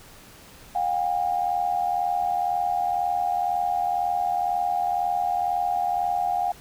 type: tone pair together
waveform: sine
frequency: 717 / 799 Hz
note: F5 / G5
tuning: +45 / +33 cents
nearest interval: major second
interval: 188 cents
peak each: -24 / -25 dBFS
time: 0.75-6.52 s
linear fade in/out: 5 ms
effects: pink hiss -48 dBFS RMS until 6.6 s